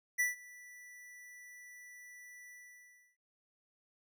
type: tone with ADSR envelope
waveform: square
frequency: 1969 Hz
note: B6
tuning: 6 cents flat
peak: -28 dBFS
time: 0.18-3.17 s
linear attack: 21 ms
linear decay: 150 ms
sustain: -24 dB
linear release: 660 ms
effects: none